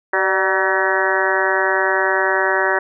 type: harmonic tone with a mistuned harmonic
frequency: 190 Hz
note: F#3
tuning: 46 cents sharp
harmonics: 2 / 3 / 4 / 5 / 6 / 7 / 8 / 9 / 10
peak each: -22 / -23 / -25 / -23 / -27 / -28 / -22 / -22 / -23 dBFS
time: 0.13-2.79 s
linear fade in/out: 5 ms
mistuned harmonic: 3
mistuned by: +50 cents
effects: none